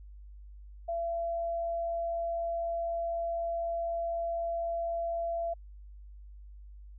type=tone; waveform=sine; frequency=676 Hz; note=E5; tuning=43 cents sharp; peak=-30 dBFS; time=0.88-5.54 s; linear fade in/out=10 ms; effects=added 50 Hz sine -46 dBFS peak until 6.98 s